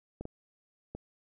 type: clicks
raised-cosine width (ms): 2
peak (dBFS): -26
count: 3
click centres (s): 0.21 / 0.254 / 0.95
effects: none